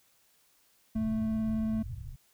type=tone with vibrato; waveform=triangle; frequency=219.9 Hz; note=A3; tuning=1 cent flat; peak=-26 dBFS; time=0.95-1.83 s; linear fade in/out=10 ms; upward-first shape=sine; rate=18 Hz; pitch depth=10 cents each way
type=low-pass noise; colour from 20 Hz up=white; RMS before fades=-40 dBFS; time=0.95-2.16 s; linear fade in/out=10 ms; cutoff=140 Hz; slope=96 dB/octave
effects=white hiss -67 dBFS RMS until 2.33 s